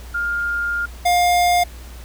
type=tone pair in turn; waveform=sine / square; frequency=1408 / 707.3 Hz; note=F6 / F5; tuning=+14 / +22 cents; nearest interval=octave; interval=1192 cents; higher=first; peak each=-19 / -14 dBFS; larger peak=second; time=0.14-0.86 / 1.05-1.64 s; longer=first; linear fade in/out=10 ms; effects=added 60 Hz sine -34 dBFS peak until 2.04 s + pink hiss -43 dBFS RMS until 2.04 s